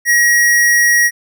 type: tone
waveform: square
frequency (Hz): 1900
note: A#6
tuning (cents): +33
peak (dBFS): -9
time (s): 0.05-1.11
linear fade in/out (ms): 50
effects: none